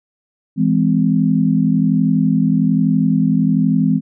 sine chord, E augmented, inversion none, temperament just, 164.81 / 206 / 257.5 Hz, E3 / G#3 / B#3, 0 / -14 / -28 cents, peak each -16 dBFS, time 0.56-4.01 s, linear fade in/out 50 ms, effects none

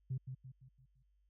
sine tone with echo, 130 Hz, C3, 11 cents flat, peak -34 dBFS, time 0.1-0.18 s, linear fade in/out 10 ms, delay 170 ms, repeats 5, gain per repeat -7 dB, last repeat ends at 1.03 s, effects tanh soft clip ceiling -31 dBFS + added 50 Hz sine -70 dBFS peak until 1.29 s

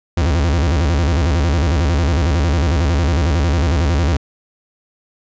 40% pulse tone with vibrato, 77.78 Hz, D#2, in tune, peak -12 dBFS, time 0.17-4.17 s, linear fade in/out 5 ms, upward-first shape square, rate 11 Hz, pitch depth 180 cents each way, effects resampled to 16000 Hz

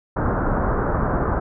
pink low-pass noise, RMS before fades -21 dBFS, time 0.16-1.4 s, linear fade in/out 10 ms, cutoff 1500 Hz, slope 48 dB/octave, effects none

